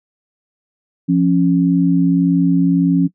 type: tone pair together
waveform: sine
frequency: 173.6 / 275.3 Hz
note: F3 / C#4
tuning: -10 / -12 cents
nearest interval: minor sixth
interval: 798 cents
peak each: -13 dBFS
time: 1.08-3.08 s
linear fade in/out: 20 ms
effects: noise-tail reverb RT60 0.1 s tail -19 dB re dry